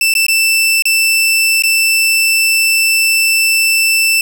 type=tone with dropouts; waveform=sawtooth; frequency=2662 Hz; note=E7; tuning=16 cents sharp; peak=-6 dBFS; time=0.01-4.21 s; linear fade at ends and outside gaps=2 ms; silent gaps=0.139-0.151 / 0.266-0.283 / 0.823-0.854 / 1.623-1.636 s; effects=none